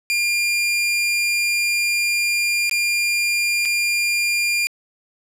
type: tone with dropouts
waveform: sawtooth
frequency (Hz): 2400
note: D7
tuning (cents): +37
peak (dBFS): -14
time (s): 0.1-4.67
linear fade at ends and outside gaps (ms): 0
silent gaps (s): 2.696-2.712 / 3.652-3.656
effects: low-pass 12000 Hz 12 dB/octave